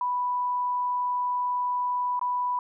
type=tone with dropouts; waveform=sine; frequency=987.8 Hz; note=B5; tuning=in tune; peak=-24 dBFS; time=0.01-2.59 s; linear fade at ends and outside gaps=2 ms; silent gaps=2.194-2.213 s; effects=none